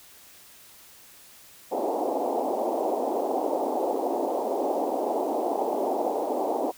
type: band-pass noise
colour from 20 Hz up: white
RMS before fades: -27 dBFS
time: 1.71-6.72 s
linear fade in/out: 20 ms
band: 260 to 840 Hz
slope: 48 dB/octave
effects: white hiss -51 dBFS RMS until 6.77 s